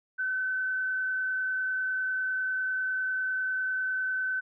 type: tone with frequency modulation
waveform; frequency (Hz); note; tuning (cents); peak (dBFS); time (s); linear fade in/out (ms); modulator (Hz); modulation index
sine; 1521; F#6; +47; -27; 0.18-4.41; 20; 30; 0.39
effects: none